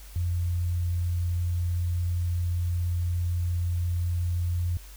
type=tone; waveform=sine; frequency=87.31 Hz; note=F2; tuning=in tune; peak=-24 dBFS; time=0.16-4.77 s; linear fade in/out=0 ms; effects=added 50 Hz sine -43 dBFS peak until 4.96 s + white hiss -51 dBFS RMS until 4.96 s